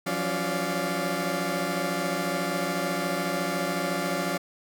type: tone cluster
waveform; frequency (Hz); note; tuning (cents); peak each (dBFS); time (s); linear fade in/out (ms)
20% pulse; 171.5 / 185.5 / 280.2 / 586 / 698; F3 / F#3 / C#4 / D5 / F5; -31 / +5 / +19 / -4 / -1; -28; 0.06-4.38; 10
effects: none